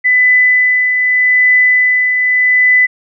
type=tone with tremolo; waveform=sine; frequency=2000 Hz; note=B6; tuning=21 cents sharp; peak=-5 dBFS; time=0.04-2.87 s; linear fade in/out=20 ms; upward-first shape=triangle; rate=0.83 Hz; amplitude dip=45%; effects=none